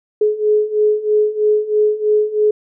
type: beating tone pair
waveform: sine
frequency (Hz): 422 / 425.1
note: G#4 / G#4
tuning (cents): +28 / +40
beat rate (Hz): 3.1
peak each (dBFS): -17 / -14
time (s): 0.21-2.51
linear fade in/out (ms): 5
effects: none